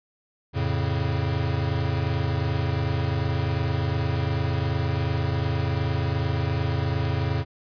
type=chord; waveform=square; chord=F augmented; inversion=none; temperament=equal; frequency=87.31 / 110 / 138.59 Hz; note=F2 / A2 / C#3; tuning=0 / 0 / 0 cents; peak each=-28 dBFS; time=0.53-7.45 s; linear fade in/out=50 ms; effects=resampled to 11025 Hz